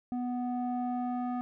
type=tone with low-pass filter sweep; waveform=square; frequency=246.9 Hz; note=B3; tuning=in tune; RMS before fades=-33 dBFS; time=0.12-1.41 s; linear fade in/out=0 ms; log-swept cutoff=570 to 1000 Hz; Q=2.5; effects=none